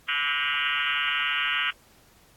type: tone with frequency modulation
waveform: sine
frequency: 2166 Hz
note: C#7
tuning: 41 cents flat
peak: -23 dBFS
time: 0.08-1.71 s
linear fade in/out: 10 ms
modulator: 144 Hz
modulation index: 6.2
effects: pink hiss -58 dBFS RMS until 2.36 s + AAC 64 kbps

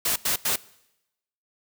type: noise bursts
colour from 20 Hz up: white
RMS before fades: -24 dBFS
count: 3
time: 0.05-0.56 s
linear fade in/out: 5 ms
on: 110 ms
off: 90 ms
effects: noise-tail reverb RT60 0.9 s tail -21 dB re dry

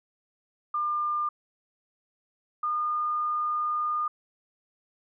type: tone pair in turn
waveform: sine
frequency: 1200 / 1216.8 Hz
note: D6 / D#6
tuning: +37 / -39 cents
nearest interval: unison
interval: 24 cents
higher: second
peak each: -25 dBFS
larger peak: neither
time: 0.74-1.29 / 2.63-4.08 s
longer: second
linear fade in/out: 5 ms
effects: none

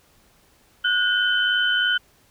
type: tone cluster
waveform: sine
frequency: 1461 / 1564 / 3058 Hz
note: F#6 / G6 / G7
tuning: -22 / -4 / -44 cents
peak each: -20 / -28 / -22 dBFS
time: 0.84-1.98 s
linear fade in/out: 10 ms
effects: pink hiss -58 dBFS RMS until 2.3 s

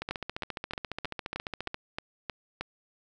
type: two click trains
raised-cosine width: 0.3 ms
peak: -17 / -18 dBFS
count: 9 / 26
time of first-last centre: 0.11-2.61 / 0.02-1.744 s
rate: 3.2 / 14.5 Hz
effects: none

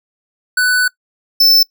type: tone pair in turn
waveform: square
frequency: 1493 / 5290 Hz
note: F#6 / E8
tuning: +15 / +5 cents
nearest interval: octave + minor seventh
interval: 2190 cents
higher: second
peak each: -11 / -7 dBFS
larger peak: second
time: 0.57-0.88 / 1.4-1.63 s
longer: first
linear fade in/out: 5 ms
effects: noise-tail reverb RT60 0.1 s tail -22 dB re dry

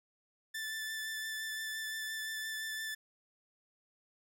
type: tone with vibrato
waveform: sawtooth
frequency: 1760 Hz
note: A6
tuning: in tune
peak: -34 dBFS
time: 0.54-2.95 s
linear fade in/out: 10 ms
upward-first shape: sine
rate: 5.8 Hz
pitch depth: 14 cents each way
effects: none

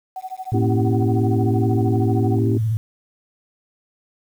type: tone with tremolo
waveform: sine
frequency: 751 Hz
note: F#5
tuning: 26 cents sharp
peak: -25 dBFS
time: 0.16-2.39 s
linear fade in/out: 2 ms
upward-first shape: sine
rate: 13 Hz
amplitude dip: 95%
type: tone with vibrato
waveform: sine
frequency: 110.6 Hz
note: A2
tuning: 9 cents sharp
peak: -17 dBFS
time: 0.52-2.77 s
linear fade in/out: 0 ms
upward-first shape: triangle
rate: 16 Hz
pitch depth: 92 cents each way
type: chord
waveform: sine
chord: A# diminished seventh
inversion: none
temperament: equal with one note detuned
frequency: 236.5 / 277.2 / 329.6 / 392 Hz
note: A#3 / C#4 / E4 / G4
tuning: +25 / 0 / 0 / 0 cents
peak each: -24 dBFS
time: 0.53-2.58 s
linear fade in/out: 10 ms
effects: tanh soft clip ceiling -5 dBFS + 8-bit

